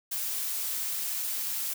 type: noise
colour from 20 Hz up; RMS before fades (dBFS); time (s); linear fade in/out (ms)
blue; -32; 0.11-1.74; 10
effects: none